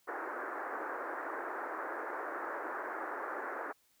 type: band-pass noise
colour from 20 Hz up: white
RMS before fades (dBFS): -40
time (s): 0.07-3.73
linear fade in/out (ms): 20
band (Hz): 300 to 1700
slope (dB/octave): 48
effects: white hiss -71 dBFS RMS until 4 s

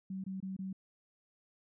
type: tone bursts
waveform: sine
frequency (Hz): 190.4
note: F#3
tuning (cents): +50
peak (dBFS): -37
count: 4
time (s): 0.1-0.729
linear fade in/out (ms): 5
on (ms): 140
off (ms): 23
effects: none

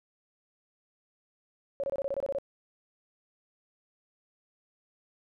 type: tone bursts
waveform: sine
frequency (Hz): 554.4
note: C#5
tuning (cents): 0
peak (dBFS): -28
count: 10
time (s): 1.8-2.385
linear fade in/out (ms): 0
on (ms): 36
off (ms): 25
effects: none

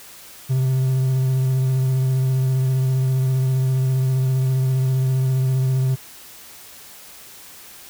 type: tone with vibrato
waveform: triangle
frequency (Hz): 130.81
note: C3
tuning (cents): 0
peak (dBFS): -14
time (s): 0.49-5.96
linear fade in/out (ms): 20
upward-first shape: triangle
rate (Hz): 15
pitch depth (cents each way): 25
effects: white hiss -42 dBFS RMS until 7.89 s

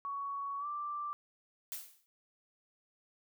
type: tone with pitch glide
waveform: sine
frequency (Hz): 1119 to 1176.7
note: C#6 to D6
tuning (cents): +16 to +3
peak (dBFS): -36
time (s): 0.05-1.13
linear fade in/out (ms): 0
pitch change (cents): +87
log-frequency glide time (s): 0.59-0.66
type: noise with exponential decay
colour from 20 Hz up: blue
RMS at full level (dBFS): -38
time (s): 1.72-2.06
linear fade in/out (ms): 0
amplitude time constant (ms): 73
effects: none

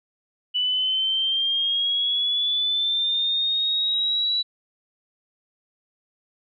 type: linear sweep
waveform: sine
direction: up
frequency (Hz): 2964 to 3940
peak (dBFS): -20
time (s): 0.54-4.43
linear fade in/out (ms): 20
effects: none

